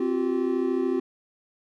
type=chord; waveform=triangle; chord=C suspended fourth; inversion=none; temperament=equal with one note detuned; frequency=261.6 / 349.2 / 382.8 Hz; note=C4 / F4 / G4; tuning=0 / 0 / -41 cents; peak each=-25 dBFS; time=0-1 s; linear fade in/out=5 ms; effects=none